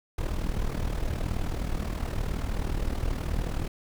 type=noise with amplitude modulation; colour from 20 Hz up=brown; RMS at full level=-26 dBFS; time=0.18-3.68 s; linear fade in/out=5 ms; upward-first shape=sine; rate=39 Hz; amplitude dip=70%; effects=none